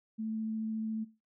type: tone with vibrato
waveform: sine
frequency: 220 Hz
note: A3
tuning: in tune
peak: -33 dBFS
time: 0.18-1.05 s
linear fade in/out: 20 ms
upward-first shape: triangle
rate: 14 Hz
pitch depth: 11 cents each way
effects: noise-tail reverb RT60 0.3 s tail -19 dB re dry

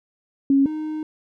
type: tone pair in turn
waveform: sine / triangle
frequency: 274.7 / 309.3 Hz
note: C#4 / D#4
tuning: -16 / -10 cents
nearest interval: major second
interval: 206 cents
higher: second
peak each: -13 / -23 dBFS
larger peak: first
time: 0.5-0.66 / 0.66-1.03 s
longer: second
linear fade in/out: 2 ms
effects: none

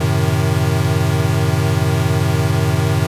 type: chord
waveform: square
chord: F# diminished seventh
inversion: none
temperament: equal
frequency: 92.5 / 110 / 130.81 / 155.56 Hz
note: F#2 / A2 / C3 / Eb3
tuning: 0 / 0 / 0 / 0 cents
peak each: -20 dBFS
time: 0-3.07 s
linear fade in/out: 10 ms
effects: resampled to 32000 Hz

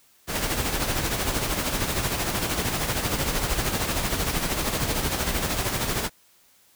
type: noise with tremolo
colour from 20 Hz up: pink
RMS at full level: -24 dBFS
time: 0.27-6.1 s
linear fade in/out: 50 ms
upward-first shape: sine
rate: 13 Hz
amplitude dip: 50%
effects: white hiss -59 dBFS RMS until 6.75 s

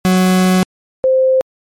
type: tone pair in turn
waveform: 40% pulse / sine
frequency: 185 / 522.1 Hz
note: F#3 / C5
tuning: 0 / -4 cents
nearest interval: octave + tritone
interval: 1796 cents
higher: second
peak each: -8 dBFS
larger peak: neither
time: 0.05-0.63 / 1.04-1.41 s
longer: first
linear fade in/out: 0 ms
effects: MP3 64 kbps

